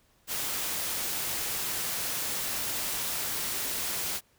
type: noise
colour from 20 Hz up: white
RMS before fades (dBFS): -32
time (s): 0.27-4.21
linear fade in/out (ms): 50
effects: pink hiss -66 dBFS RMS until 4.38 s